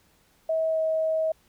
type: tone with pitch glide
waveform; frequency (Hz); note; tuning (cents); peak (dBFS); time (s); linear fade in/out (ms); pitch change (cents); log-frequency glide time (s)
sine; 643 to 637.5; E5 to D#5; -43 to +42; -22; 0.49-1.32; 5; -15; 0.69-0.79
effects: pink hiss -63 dBFS RMS until 1.48 s